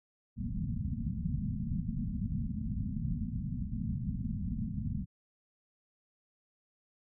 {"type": "low-pass noise", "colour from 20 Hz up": "white", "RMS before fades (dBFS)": -35, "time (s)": [0.36, 5.06], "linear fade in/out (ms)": 50, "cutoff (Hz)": 240, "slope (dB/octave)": 96, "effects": []}